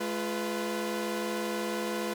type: tone cluster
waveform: sawtooth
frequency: 212.7 / 347.4 / 498 Hz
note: G#3 / F4 / B4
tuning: +42 / -9 / +14 cents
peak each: -31 dBFS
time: 0-2.14 s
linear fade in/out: 10 ms
effects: none